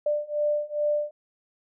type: beating tone pair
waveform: sine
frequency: 592 / 594.4 Hz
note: D5 / D5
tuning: +14 / +21 cents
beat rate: 2.4 Hz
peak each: -27 / -26 dBFS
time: 0.06-1.11 s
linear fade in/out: 5 ms
effects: none